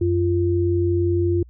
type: tone pair together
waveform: sine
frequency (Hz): 91.59 / 345.8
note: F#2 / F4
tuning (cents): -17 / -17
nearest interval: octave + major seventh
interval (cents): 2300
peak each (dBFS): -20 / -19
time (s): 0.01-1.43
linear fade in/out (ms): 5
effects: added 60 Hz sine -43 dBFS peak until 1.49 s